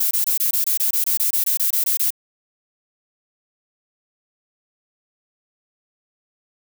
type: noise bursts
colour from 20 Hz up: violet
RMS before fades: -19 dBFS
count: 16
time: 0-2.105 s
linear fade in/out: 5 ms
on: 110 ms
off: 23 ms
effects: none